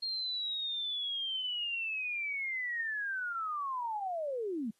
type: linear sweep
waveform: sine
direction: down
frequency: 4241 to 200.5 Hz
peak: -33 dBFS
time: 0.02-4.71 s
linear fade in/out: 10 ms
effects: white hiss -75 dBFS RMS until 4.79 s + AAC 32 kbps